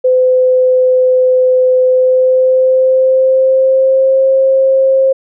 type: tone with pitch glide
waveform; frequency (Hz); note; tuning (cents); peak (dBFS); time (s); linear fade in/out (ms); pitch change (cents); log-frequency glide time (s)
sine; 510 to 532.6; C5 to C5; -44 to +31; -6; 0.04-5.13; 10; +75; 1.83-4.25
effects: none